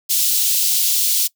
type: high-pass noise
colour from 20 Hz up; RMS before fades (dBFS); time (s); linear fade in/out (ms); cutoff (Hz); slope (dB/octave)
white; -17; 0.09-1.28; 20; 3300; 24
effects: noise-tail reverb RT60 0.1 s tail -22 dB re dry